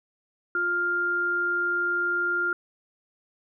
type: tone pair together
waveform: sine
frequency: 352.5 / 1400 Hz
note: F4 / F6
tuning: +16 / +4 cents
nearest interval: 2 octaves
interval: 2388 cents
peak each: -33 / -23 dBFS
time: 0.55-2.53 s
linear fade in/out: 2 ms
effects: none